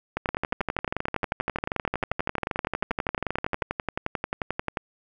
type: two click trains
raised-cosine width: 0.5 ms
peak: -11 / -11 dBFS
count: 53 / 43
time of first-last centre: 0.17-4.772 / 0.29-3.623 s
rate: 11.3 / 12.6 Hz
effects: none